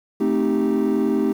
triangle chord, A half-diminished seventh, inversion none, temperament equal, 220 / 261.6 / 311.1 / 392 Hz, A3 / C4 / Eb4 / G4, 0 / 0 / 0 / 0 cents, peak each -20 dBFS, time 0.2-1.33 s, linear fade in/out 10 ms, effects tanh soft clip ceiling -10 dBFS + 8-bit

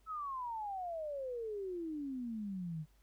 sine exponential sweep, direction down, 1318.5 to 149.5 Hz, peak -38 dBFS, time 0.06-2.86 s, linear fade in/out 50 ms, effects added 50 Hz sine -65 dBFS peak until 3.02 s + pink hiss -74 dBFS RMS until 3.02 s

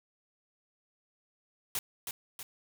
white noise with echo, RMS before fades -33 dBFS, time 1.75-1.79 s, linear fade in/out 2 ms, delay 320 ms, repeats 2, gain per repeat -5 dB, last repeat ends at 2.43 s, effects none

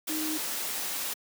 sine tone in noise, 311.1 Hz, D#4, in tune, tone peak -31 dBFS, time 0.09-0.38 s, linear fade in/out 10 ms, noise white, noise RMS -33 dBFS, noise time 0.07-1.14 s, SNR -1 dB, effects high-pass 200 Hz 12 dB/octave

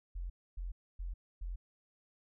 sine tone bursts, 43.65 Hz, F1, in tune, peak -37 dBFS, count 4, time 0.15-1.56 s, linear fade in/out 10 ms, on 150 ms, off 270 ms, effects none

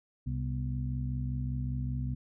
harmonic tone with a mistuned harmonic, 65.1 Hz, C2, 8 cents flat, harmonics 1 / 2 / 3 / 4, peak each -35 / -33 / -47 / -40 dBFS, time 0.26-2.15 s, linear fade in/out 10 ms, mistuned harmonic 4, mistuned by -110 cents, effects none

